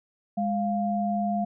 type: tone pair together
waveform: sine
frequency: 205.8 / 698.5 Hz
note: G#3 / F5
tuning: -16 / 0 cents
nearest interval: octave + major sixth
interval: 2116 cents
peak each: -26 / -27 dBFS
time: 0.37-1.45 s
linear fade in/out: 10 ms
effects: none